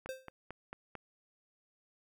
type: click train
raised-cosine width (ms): 0.5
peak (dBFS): -28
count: 5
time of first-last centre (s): 0.06-0.953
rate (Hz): 4.48
type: tone with exponential decay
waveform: square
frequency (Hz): 523.3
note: C5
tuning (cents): 0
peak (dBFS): -36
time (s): 0.09-0.3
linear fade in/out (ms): 0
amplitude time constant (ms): 45
effects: none